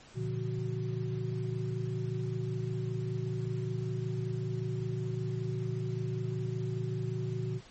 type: tone cluster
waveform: sine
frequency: 117.4 / 142.6 / 171.4 / 373 Hz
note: A#2 / C#3 / F3 / F#4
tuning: +13 / +49 / -32 / +14 cents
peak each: -34 / -37 / -40 / -39 dBFS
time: 0.14-7.61 s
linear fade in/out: 50 ms
effects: pink hiss -55 dBFS RMS until 7.7 s + MP3 32 kbps